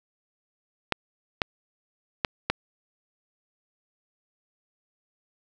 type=clicks; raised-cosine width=0.3 ms; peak=-6 dBFS; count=4; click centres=0.923 / 1.418 / 2.248 / 2.5 s; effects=none